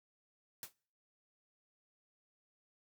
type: noise with exponential decay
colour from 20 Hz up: white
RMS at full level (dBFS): -41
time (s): 0.63-0.73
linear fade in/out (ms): 1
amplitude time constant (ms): 21
effects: noise-tail reverb RT60 0.5 s tail -25 dB re dry